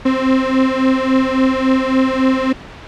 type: beating tone pair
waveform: 35% pulse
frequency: 260.8 / 264.4 Hz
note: C4 / C4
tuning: -5 / +18 cents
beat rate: 3.6 Hz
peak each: -13 / -14 dBFS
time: 0.05-2.53 s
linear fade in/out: 10 ms
effects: pink hiss -34 dBFS RMS until 2.87 s + low-pass 3000 Hz 12 dB/octave

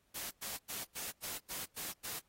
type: noise bursts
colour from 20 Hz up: white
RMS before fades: -42 dBFS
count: 8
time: 0.14-2.2 s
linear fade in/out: 20 ms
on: 170 ms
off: 100 ms
effects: pink hiss -75 dBFS RMS until 2.28 s + AAC 48 kbps

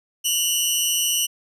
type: tone pair together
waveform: 15% pulse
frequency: 2826 / 3000 Hz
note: F7 / F#7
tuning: +20 / +23 cents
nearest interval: minor second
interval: 103 cents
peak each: -16 / -14 dBFS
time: 0.24-1.27 s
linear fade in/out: 20 ms
effects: none

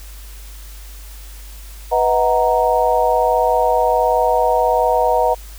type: chord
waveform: sine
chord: B major seventh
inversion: none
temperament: equal with one note detuned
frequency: 493.9 / 638.6 / 740 / 932.3 Hz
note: B4 / D#5 / F#5 / A#5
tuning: 0 / +45 / 0 / 0 cents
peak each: -18 dBFS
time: 1.91-5.35 s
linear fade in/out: 20 ms
effects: added 50 Hz sine -33 dBFS peak until 5.58 s + white hiss -42 dBFS RMS until 5.58 s

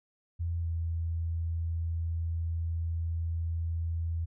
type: tone with pitch glide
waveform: sine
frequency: 84.6 to 83 Hz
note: E2 to E2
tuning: +45 to +12 cents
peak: -29 dBFS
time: 0.39-4.26 s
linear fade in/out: 20 ms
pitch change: -33 cents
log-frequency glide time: 0.61-0.66 s
effects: none

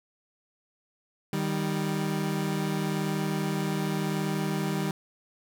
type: tone pair together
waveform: 30% pulse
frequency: 155.13 / 196 Hz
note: D#3 / G3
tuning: -5 / 0 cents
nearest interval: major third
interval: 405 cents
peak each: -27 dBFS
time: 1.33-4.91 s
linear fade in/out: 2 ms
effects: none

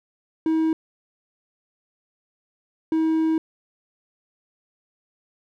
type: tone pair in turn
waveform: triangle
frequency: 319.9 / 319.9 Hz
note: D#4 / D#4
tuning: +48 / +48 cents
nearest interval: unison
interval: 0 cents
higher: neither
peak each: -16 dBFS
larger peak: neither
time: 0.46-0.73 / 2.92-3.38 s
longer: second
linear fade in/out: 2 ms
effects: none

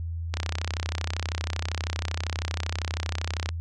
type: click train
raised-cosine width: 0.2 ms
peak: -12 dBFS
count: 104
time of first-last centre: 0.34-3.49 s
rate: 32.7 Hz
effects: added 83 Hz sine -29 dBFS peak until 3.6 s + resampled to 24000 Hz

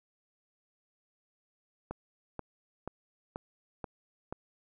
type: click train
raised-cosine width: 1 ms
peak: -23 dBFS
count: 6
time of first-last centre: 1.91-4.325 s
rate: 2.07 Hz
effects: none

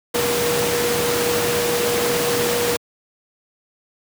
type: tone in noise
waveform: sine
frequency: 478.8 Hz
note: A#4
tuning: 46 cents sharp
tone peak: -20 dBFS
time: 0.14-2.77 s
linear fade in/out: 10 ms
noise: pink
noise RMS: -21 dBFS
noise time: 0.14-2.77 s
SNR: -2 dB
effects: high-pass 150 Hz 12 dB/octave

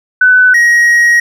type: tone pair in turn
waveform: sine / triangle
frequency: 1502 / 1891 Hz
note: F#6 / A#6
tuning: +26 / +24 cents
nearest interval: major third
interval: 398 cents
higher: second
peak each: -3 dBFS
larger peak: neither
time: 0.21-0.54 / 0.54-1.2 s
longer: second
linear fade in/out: 5 ms
effects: none

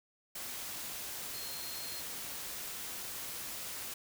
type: tone in noise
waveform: sine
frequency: 4218 Hz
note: C8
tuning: 13 cents sharp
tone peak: -46 dBFS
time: 1.34-2.01 s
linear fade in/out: 5 ms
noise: white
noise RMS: -42 dBFS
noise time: 0.35-3.94 s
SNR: -7 dB
effects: none

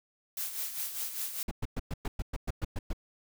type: noise with tremolo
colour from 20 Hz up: blue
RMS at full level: -34 dBFS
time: 0.37-1.43 s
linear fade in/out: 2 ms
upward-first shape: sine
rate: 5 Hz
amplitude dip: 60%
type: noise bursts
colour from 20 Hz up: brown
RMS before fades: -31 dBFS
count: 11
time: 1.48-2.932 s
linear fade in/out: 5 ms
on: 32 ms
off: 110 ms
effects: none

